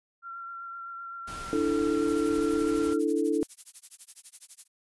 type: tone with vibrato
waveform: sine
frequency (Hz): 1369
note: F6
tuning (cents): -35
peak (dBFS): -37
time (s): 0.22-3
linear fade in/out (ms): 50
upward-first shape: triangle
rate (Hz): 7.8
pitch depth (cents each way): 19
type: noise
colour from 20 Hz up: pink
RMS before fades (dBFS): -42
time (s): 1.27-2.94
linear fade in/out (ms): 10
type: chord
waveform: sine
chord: D suspended second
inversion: none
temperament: equal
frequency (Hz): 293.7 / 329.6 / 440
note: D4 / E4 / A4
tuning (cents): 0 / 0 / 0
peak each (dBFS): -28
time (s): 1.53-3.43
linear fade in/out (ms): 0
type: noise with tremolo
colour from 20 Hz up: violet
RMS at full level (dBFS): -39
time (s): 2-4.68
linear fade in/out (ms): 50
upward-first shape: sine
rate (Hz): 12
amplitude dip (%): 100
effects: resampled to 24000 Hz